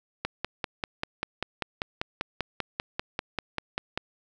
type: click train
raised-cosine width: 0.3 ms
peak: -12 dBFS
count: 20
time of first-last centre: 0.25-3.975 s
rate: 5.1 Hz
effects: none